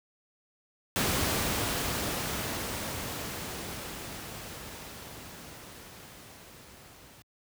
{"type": "noise with level ramp", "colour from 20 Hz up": "pink", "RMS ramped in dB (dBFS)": [-27, -53], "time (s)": [0.96, 7.22], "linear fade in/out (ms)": 0, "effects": ["high-pass 60 Hz 12 dB/octave"]}